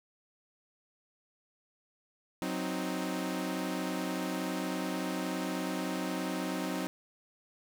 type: chord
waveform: sawtooth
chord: C diminished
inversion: second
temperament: equal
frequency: 185 / 261.6 / 311.1 Hz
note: Gb3 / C4 / Eb4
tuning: 0 / 0 / 0 cents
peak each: -33 dBFS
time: 2.42-6.87 s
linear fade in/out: 0 ms
effects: none